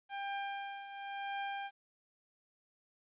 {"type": "tone with tremolo", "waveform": "sawtooth", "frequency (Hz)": 796, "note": "G5", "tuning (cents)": 26, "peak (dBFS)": -32, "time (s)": [0.09, 1.71], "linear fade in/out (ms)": 50, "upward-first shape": "triangle", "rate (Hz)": 0.95, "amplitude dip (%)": 70, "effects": ["resampled to 8000 Hz", "12-bit"]}